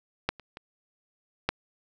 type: clicks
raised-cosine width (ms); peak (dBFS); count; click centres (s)
0.3; -9 / -29 / -25 / -8; 4; 0.29 / 0.397 / 0.571 / 1.49
effects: none